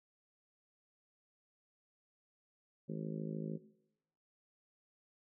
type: harmonic tone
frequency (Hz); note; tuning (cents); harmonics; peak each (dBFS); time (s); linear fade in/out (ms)
53.4; G#1; +49; 3 / 4 / 5 / 6 / 7 / 8 / 9 / 10; -42 / -43 / -51 / -51 / -48 / -52 / -56 / -54; 2.88-3.58; 20
effects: noise-tail reverb RT60 0.8 s tail -17 dB re dry